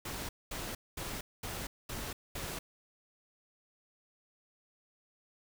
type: noise bursts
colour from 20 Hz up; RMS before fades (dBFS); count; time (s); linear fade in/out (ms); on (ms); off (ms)
pink; -40; 6; 0.05-2.59; 5; 240; 220
effects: none